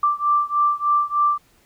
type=beating tone pair; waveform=sine; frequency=1174.7 / 1178 Hz; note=D6 / D6; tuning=0 / +5 cents; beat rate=3.3 Hz; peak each=-19 / -20 dBFS; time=0.03-1.38 s; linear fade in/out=5 ms; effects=pink hiss -58 dBFS RMS until 1.65 s